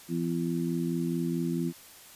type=harmonic tone; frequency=84.6 Hz; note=E2; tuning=45 cents sharp; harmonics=2 / 3 / 4; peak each=-30 / -32 / -33 dBFS; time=0.08-1.73 s; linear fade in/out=50 ms; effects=white hiss -51 dBFS RMS until 2.15 s + resampled to 32000 Hz